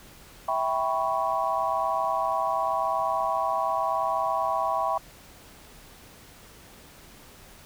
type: chord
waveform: sine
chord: C# half-diminished seventh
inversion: first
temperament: equal with one note detuned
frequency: 655.8 / 784 / 987.8 / 1108.7 Hz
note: E5 / G5 / B5 / C#6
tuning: -9 / 0 / 0 / 0 cents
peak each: -29 dBFS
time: 0.48-4.98 s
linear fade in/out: 5 ms
effects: pink hiss -50 dBFS RMS until 7.65 s